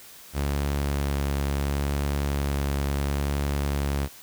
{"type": "tone with vibrato", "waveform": "sawtooth", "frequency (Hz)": 70.6, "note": "C#2", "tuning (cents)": 32, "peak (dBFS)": -20, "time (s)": [0.33, 4.09], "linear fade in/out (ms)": 50, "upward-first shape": "sine", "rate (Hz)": 0.72, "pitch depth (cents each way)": 13, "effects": ["white hiss -47 dBFS RMS until 4.22 s"]}